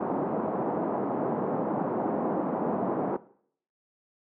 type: band-pass noise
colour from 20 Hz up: pink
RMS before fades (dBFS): -29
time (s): 0-3.17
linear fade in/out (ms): 10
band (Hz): 190 to 940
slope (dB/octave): 24
effects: noise-tail reverb RT60 0.6 s tail -18 dB re dry